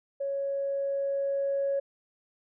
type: tone with level ramp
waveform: sine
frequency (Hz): 554.4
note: C#5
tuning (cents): 0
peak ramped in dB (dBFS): -28 to -24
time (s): 0.2-1.8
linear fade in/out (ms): 10
effects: tanh soft clip ceiling -21 dBFS